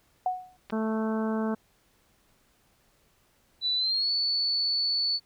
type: tone with exponential decay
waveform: sine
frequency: 736 Hz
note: F#5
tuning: 9 cents flat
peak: -21 dBFS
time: 0.26-0.57 s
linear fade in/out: 2 ms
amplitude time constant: 66 ms
type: clicks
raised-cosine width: 0.3 ms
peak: -25 dBFS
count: 2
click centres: 0.699 / 0.704 s
type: harmonic tone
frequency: 219.9 Hz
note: A3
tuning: 1 cent flat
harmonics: 1 / 2 / 3 / 4 / 5 / 6 / 7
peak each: -27 / -33 / -37 / -39 / -41 / -43 / -44 dBFS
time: 0.72-1.55 s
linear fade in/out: 10 ms
type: tone with pitch glide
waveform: sine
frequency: 3972 to 4458 Hz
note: B7 to C#8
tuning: +9 to +9 cents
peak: -24 dBFS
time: 3.61-5.2 s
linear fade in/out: 50 ms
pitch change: +200 cents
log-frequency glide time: 3.76-4.11 s
effects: pink hiss -66 dBFS RMS until 5.25 s